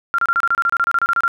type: tone bursts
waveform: sine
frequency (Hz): 1383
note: F6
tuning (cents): -17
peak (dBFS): -13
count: 16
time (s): 0.14-1.279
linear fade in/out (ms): 0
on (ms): 44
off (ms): 29
effects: none